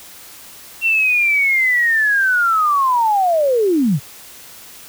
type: linear sweep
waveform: sine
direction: down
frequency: 2734 to 119.2 Hz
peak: -12 dBFS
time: 0.81-4 s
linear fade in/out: 50 ms
effects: white hiss -39 dBFS RMS until 4.88 s